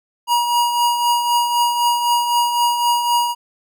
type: tone with tremolo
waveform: square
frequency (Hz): 956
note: A#5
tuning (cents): +43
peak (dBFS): -13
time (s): 0.27-3.35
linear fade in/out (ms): 50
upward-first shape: triangle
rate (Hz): 3.9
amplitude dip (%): 55
effects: none